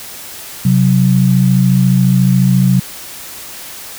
sine tone pair together, 130.96 / 185.2 Hz, C3 / F#3, +2 / +2 cents, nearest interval tritone, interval 600 cents, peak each -10 dBFS, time 0.65-2.8 s, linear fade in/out 5 ms, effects white hiss -30 dBFS RMS until 3.98 s

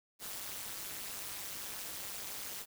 white noise with amplitude modulation, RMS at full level -39 dBFS, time 0.19-2.66 s, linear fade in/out 50 ms, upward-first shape sine, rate 205 Hz, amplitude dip 95%, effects none

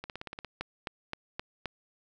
two click trains, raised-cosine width 0.3 ms, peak -18 / -23 dBFS, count 5 / 8, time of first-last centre 0.61-1.657 / 0.04-0.447 s, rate 3.82 / 17.2 Hz, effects none

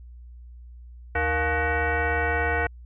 sine tone with frequency modulation, 707 Hz, F5, 21 cents sharp, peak -21 dBFS, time 1.15-2.67 s, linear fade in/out 5 ms, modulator 392 Hz, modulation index 3.5, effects added 60 Hz sine -41 dBFS peak until 2.85 s

